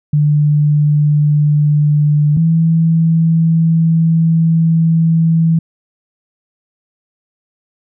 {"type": "tone pair in turn", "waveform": "sine", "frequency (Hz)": [148.6, 163.53], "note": ["D3", "E3"], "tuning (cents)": [21, -14], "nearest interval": "major second", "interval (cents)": 165, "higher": "second", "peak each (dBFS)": -8, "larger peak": "neither", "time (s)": [[0.13, 2.37], [2.37, 5.59]], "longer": "second", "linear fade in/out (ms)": 5, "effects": []}